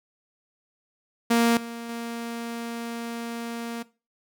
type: tone with level steps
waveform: sawtooth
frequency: 233.2 Hz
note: A#3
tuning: 1 cent sharp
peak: -14 / -30 / -27 dBFS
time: 1.3-3.83 s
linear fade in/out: 10 ms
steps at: 1.57 / 1.89 s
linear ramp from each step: 2 ms
effects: noise-tail reverb RT60 0.3 s tail -18 dB re dry